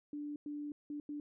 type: tone bursts at uneven times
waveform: sine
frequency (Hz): 293.7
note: D4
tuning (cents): 0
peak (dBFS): -39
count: 4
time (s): 0.13-0.36 / 0.46-0.72 / 0.9-1 / 1.09-1.2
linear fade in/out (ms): 2
effects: none